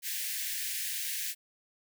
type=high-pass noise; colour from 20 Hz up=white; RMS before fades=-35 dBFS; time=0.02-1.35 s; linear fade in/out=50 ms; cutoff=1600 Hz; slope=96 dB/octave; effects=none